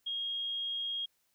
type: tone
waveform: sine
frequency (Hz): 3261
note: G#7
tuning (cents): -32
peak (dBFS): -33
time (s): 0.06-1.06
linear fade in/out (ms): 10
effects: white hiss -75 dBFS RMS until 1.34 s